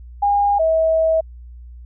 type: tone pair in turn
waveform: sine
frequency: 812 / 644.5 Hz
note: G#5 / E5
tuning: -39 / -39 cents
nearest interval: major third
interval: 400 cents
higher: first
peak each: -13 dBFS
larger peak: neither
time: 0.22-0.59 / 0.59-1.21 s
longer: second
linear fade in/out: 10 ms
effects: added 60 Hz sine -35 dBFS peak until 1.85 s